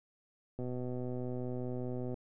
click train, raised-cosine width 2 ms, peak -27 dBFS, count 195, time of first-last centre 0.59-2.142 s, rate 125 Hz, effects none

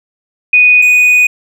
sine / triangle tone pair in turn, 2480 / 2480 Hz, D#7 / D#7, -6 / -6 cents, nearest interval unison, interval 0 cents, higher neither, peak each -3 dBFS, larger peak neither, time 0.53-0.82 / 0.82-1.27 s, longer second, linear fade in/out 5 ms, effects none

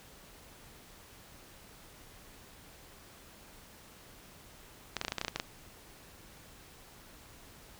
clicks, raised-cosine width 0.2 ms, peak -15 dBFS, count 11, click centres 4.967 / 5.014 / 5.049 / 5.082 / 5.121 / 5.183 / 5.214 / 5.248 / 5.282 / 5.36 / 5.399 s, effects pink hiss -55 dBFS RMS until 7.79 s

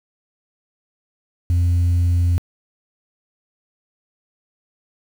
sine tone, 87.31 Hz, F2, in tune, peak -11 dBFS, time 1.5-2.38 s, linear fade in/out 0 ms, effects tanh soft clip ceiling -13 dBFS + 7-bit

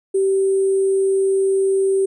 sine tone with sample-and-hold, 387.5 Hz, G4, 20 cents flat, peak -14 dBFS, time 0.14-2.06 s, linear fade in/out 10 ms, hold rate 8820 Hz, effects resampled to 32000 Hz

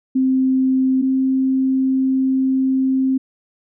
sine tone pair in turn, 261.6 / 263.7 Hz, C4 / C4, 0 / +14 cents, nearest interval unison, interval 14 cents, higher second, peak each -13 / -14 dBFS, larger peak first, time 0.15-1.02 / 1.02-3.18 s, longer second, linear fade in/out 10 ms, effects none

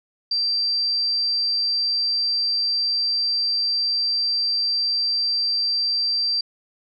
sine tone, 4699 Hz, D8, in tune, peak -19 dBFS, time 0.31-6.41 s, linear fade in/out 5 ms, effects none

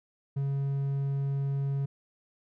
triangle tone, 138.59 Hz, C#3, in tune, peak -25 dBFS, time 0.36-1.86 s, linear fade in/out 10 ms, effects none

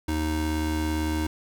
square tone pair together, 77.78 / 311.1 Hz, D#2 / D#4, 0 / 0 cents, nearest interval 2 octaves, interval 2400 cents, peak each -28 dBFS, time 0.08-1.27 s, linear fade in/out 5 ms, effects none

